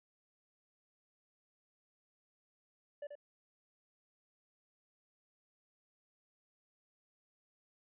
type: tone with echo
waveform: triangle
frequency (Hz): 581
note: D5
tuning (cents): -19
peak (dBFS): -39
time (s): 3.02-3.07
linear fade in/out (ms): 5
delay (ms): 84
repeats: 1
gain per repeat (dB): -5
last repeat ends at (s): 3.154
effects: resampled to 8000 Hz